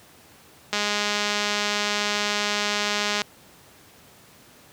click train, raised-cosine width 0.2 ms, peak -7 dBFS, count 516, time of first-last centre 0.73-3.218 s, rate 207 Hz, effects pink hiss -51 dBFS RMS until 4.72 s + high-pass 100 Hz 12 dB/octave

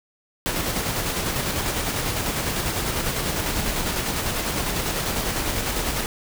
pink noise with tremolo, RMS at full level -24 dBFS, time 0.46-6.06 s, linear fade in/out 0 ms, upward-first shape square, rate 10 Hz, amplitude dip 30%, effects none

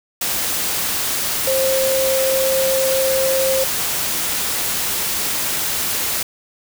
sine tone in noise, 530 Hz, C5, 22 cents sharp, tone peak -16 dBFS, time 1.47-3.64 s, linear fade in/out 5 ms, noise white, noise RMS -21 dBFS, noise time 0.21-6.23 s, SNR +2 dB, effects none

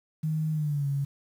sine tone with pitch glide, 156.3 to 140.05 Hz, D#3 to C#3, +8 to +18 cents, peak -25 dBFS, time 0.23-1.05 s, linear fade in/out 10 ms, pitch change -190 cents, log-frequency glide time 0.52-0.87 s, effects 9-bit

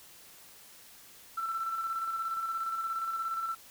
sine tone with tremolo, 1338 Hz, E6, 25 cents sharp, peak -29 dBFS, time 1.37-3.55 s, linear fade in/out 10 ms, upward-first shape square, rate 17 Hz, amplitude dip 40%, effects tanh soft clip ceiling -25 dBFS + white hiss -54 dBFS RMS until 3.7 s

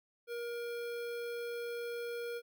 square tone with notch filter, 473.5 Hz, A#4, 27 cents sharp, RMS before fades -40 dBFS, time 0.27-2.42 s, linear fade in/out 50 ms, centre 7100 Hz, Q 1.2, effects none

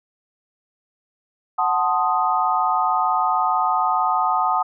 sine chord, F# diminished seventh, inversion none, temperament equal, 740 / 880 / 1046.5 / 1244.5 Hz, F#5 / A5 / C6 / Eb6, 0 / 0 / 0 / 0 cents, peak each -22 / -22 / -26 / -21 dBFS, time 1.58-4.63 s, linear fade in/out 10 ms, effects none

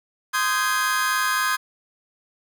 40% pulse chord, Ab major seventh, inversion first, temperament just, 1038.3 / 1245.9 / 1557.4 / 1661.2 Hz, C6 / Eb6 / G6 / Ab6, -14 / +2 / -12 / 0 cents, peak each -25 dBFS, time 0.33-1.57 s, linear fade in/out 20 ms, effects none

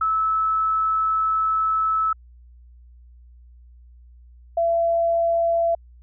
sine tone pair in turn, 1304 / 673.8 Hz, E6 / E5, -19 / +38 cents, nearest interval major seventh, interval 1143 cents, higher first, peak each -18 / -17 dBFS, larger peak second, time 0.01-2.13 / 4.57-5.75 s, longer first, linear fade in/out 5 ms, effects added 60 Hz sine -45 dBFS peak until 6.02 s

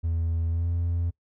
triangle tone with pitch glide, 82.9 to 85.58 Hz, E2 to F2, +10 to -35 cents, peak -21 dBFS, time 0.03-1.11 s, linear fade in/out 20 ms, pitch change +55 cents, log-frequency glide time 0.49-0.68 s, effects noise-tail reverb RT60 0.1 s tail -23 dB re dry + tanh soft clip ceiling -17 dBFS

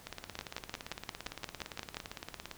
two click trains, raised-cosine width 0.2 ms, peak -23 / -19 dBFS, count 44 / 10, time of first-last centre 0.07-2.513 / 0.39-1.969 s, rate 17.6 / 5.7 Hz, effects pink hiss -55 dBFS RMS until 2.57 s

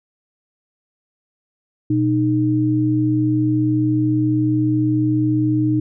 sine tone pair together, 122.23 / 308 Hz, B2 / D#4, -17 / -17 cents, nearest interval octave + major third, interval 1600 cents, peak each -19 / -16 dBFS, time 1.9-5.8 s, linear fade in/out 5 ms, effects none

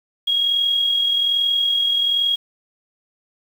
sine tone with amplitude modulation, 3289 Hz, G#7, 18 cents flat, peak -14 dBFS, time 0.27-2.36 s, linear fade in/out 10 ms, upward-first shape sine, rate 41.2 Hz, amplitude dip 40%, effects 7-bit

